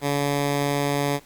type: tone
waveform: 10% pulse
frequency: 142.7 Hz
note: D3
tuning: 49 cents flat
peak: -13 dBFS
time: 0.01-1.2 s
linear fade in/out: 50 ms
effects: pink hiss -52 dBFS RMS until 1.25 s + Opus 48 kbps